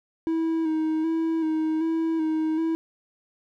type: tone with vibrato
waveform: triangle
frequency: 320.3 Hz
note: E4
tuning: 50 cents flat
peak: -20 dBFS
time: 0.27-2.75 s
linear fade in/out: 0 ms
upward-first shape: square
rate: 1.3 Hz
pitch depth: 28 cents each way
effects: none